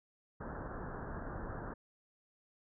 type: low-pass noise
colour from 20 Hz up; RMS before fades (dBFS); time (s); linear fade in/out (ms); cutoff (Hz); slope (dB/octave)
pink; -43; 0.4-1.74; 10; 1700; 96
effects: none